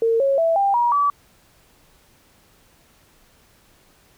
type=tone with pitch steps; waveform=sine; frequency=456.1 / 548.7 / 660.1 / 794.1 / 955.3 / 1149.3 Hz; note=A#4 / C#5 / E5 / G5 / A#5 / D6; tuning=-38 / -18 / +2 / +22 / +42 / -38 cents; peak=-15 dBFS; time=0.02-1.1 s; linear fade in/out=2 ms; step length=180 ms; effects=pink hiss -56 dBFS RMS until 4.17 s